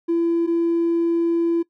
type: tone pair in turn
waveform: triangle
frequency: 336.7 / 336.7 Hz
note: E4 / E4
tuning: +37 / +37 cents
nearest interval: unison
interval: 0 cents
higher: neither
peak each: -13 dBFS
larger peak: neither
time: 0.08-0.47 / 0.47-1.63 s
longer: second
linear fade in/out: 20 ms
effects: noise-tail reverb RT60 0.1 s tail -22 dB re dry + tanh soft clip ceiling -14 dBFS